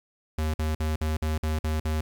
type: tone bursts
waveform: square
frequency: 77.9 Hz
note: D#2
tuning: 3 cents sharp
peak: -25 dBFS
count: 8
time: 0.38-2.01 s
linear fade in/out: 5 ms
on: 160 ms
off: 50 ms
effects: 9-bit